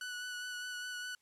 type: tone with vibrato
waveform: sawtooth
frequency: 1480 Hz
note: F#6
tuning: in tune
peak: -36 dBFS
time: 0.01-1.15 s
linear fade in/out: 2 ms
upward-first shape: sine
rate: 4.9 Hz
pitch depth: 16 cents each way
effects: white hiss -75 dBFS RMS until 1.21 s + low-pass 10000 Hz 12 dB/octave